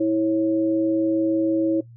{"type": "tone pair together", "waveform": "sine", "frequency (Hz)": [325.7, 547.8], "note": ["E4", "C#5"], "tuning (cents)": [-21, -21], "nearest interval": "major sixth", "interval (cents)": 900, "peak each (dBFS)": [-18, -24], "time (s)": [0, 1.81], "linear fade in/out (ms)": 10, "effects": ["noise-tail reverb RT60 0.1 s tail -17 dB re dry", "added 117 Hz sine -42 dBFS peak until 1.96 s"]}